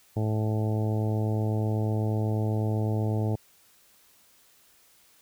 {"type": "harmonic tone", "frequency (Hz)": 108.1, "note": "A2", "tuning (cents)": -30, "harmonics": [1, 2, 3, 4, 5, 6, 7, 8], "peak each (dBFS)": [-25, -33, -35, -36, -40, -40, -42, -45], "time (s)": [0.16, 3.36], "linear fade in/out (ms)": 10, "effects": ["white hiss -60 dBFS RMS until 5.21 s"]}